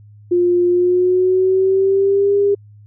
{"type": "tone with pitch glide", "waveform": "sine", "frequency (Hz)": [352.8, 402.9], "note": ["F4", "G4"], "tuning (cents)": [18, 48], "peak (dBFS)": -11, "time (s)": [0.31, 2.55], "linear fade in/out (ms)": 10, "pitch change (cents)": 230, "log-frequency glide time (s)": [0.68, 2.35], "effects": ["added 104 Hz sine -40 dBFS peak until 2.86 s"]}